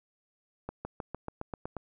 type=accelerating click train; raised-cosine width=1 ms; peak=-22 dBFS; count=9; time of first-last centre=0.69-1.767 s; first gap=160 ms; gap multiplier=0.95; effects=none